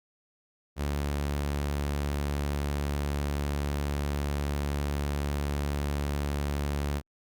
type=tone; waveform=sawtooth; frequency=71.9 Hz; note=D2; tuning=36 cents flat; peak=-24 dBFS; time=0.76-7.02 s; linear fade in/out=50 ms; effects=Opus 48 kbps